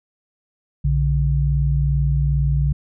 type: tone pair together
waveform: sine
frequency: 60.5 / 142.98 Hz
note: B1 / D3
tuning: -35 / -46 cents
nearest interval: octave + minor third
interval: 1489 cents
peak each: -18 dBFS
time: 0.84-2.73 s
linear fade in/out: 10 ms
effects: none